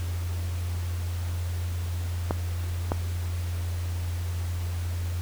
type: clicks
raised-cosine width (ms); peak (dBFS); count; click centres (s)
1; -11; 2; 2.309 / 2.919
effects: added 87 Hz sine -27 dBFS peak until 5.21 s + pink hiss -43 dBFS RMS until 5.21 s

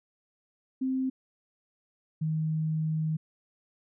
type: tone pair in turn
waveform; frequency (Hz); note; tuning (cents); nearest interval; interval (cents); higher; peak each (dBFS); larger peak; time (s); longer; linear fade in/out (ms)
sine; 261.6 / 157.26; C4 / D#3; 0 / +19; major sixth; 881; first; -26; neither; 0.81-1.1 / 2.21-3.17; second; 10
effects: none

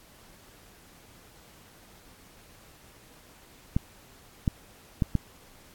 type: clicks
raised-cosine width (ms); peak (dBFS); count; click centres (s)
5; -11; 4; 3.765 / 4.478 / 5.022 / 5.153
effects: pink hiss -55 dBFS RMS until 5.74 s + AAC 64 kbps

